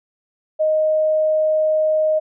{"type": "tone", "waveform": "sine", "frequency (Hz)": 622.3, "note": "D#5", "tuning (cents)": 0, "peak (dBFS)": -14, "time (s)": [0.59, 2.2], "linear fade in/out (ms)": 20, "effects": []}